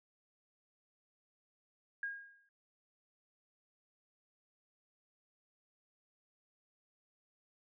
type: tone with exponential decay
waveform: sine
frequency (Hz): 1628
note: G#6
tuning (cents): -35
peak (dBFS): -34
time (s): 2.03-2.49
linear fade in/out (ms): 2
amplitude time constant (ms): 100
effects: none